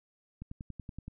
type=click train; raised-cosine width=5 ms; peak=-29 dBFS; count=8; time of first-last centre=0.42-1.08 s; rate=10.6 Hz; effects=none